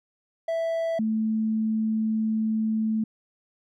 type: tone pair in turn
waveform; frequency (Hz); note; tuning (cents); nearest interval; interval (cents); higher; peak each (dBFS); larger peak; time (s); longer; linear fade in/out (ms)
triangle / sine; 659.3 / 219.4; E5 / A3; 0 / -5; octave + perfect fifth; 1905; first; -22; neither; 0.48-0.99 / 0.99-3.04; second; 5
effects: none